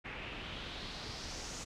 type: noise with low-pass filter sweep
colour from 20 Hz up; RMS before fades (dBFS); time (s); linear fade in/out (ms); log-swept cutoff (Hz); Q
pink; -44; 0.04-1.65; 20; 2300 to 6900; 2.9
effects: none